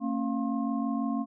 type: tone cluster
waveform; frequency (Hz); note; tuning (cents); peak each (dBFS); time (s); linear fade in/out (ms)
sine; 226.6 / 272.7 / 698 / 1069; A#3 / C#4 / F5 / C6; -49 / -28 / -1 / +37; -30 / -30 / -38 / -39; 0-1.26; 50
effects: none